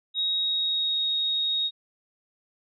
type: tone with pitch glide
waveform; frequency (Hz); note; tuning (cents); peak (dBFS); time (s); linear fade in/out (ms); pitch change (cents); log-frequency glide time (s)
sine; 3780 to 3752; A#7 to A#7; +23 to +11; -23; 0.14-1.71; 50; -12; 0.41-1.02
effects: none